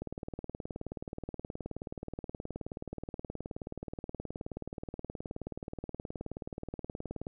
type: click train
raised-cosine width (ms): 2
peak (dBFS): -25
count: 138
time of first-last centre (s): 0.02-7.269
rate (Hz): 18.9
effects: none